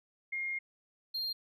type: tone pair in turn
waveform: sine / triangle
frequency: 2131 / 4206 Hz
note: C7 / C8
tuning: +31 / +8 cents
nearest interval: octave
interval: 1177 cents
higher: second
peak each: -33 / -32 dBFS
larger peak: second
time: 0.32-0.59 / 1.14-1.33 s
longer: first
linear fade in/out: 10 ms
effects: none